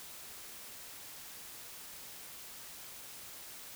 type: silence
effects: white hiss -49 dBFS RMS until 3.75 s